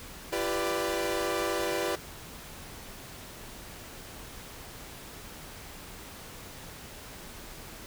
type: chord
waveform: sawtooth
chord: G dominant seventh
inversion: third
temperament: equal with one note detuned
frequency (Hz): 340.3 / 392 / 493.9 / 587.3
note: F4 / G4 / B4 / D5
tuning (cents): -45 / 0 / 0 / 0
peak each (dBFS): -30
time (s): 0.32-1.96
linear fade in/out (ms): 10
effects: pink hiss -45 dBFS RMS until 7.86 s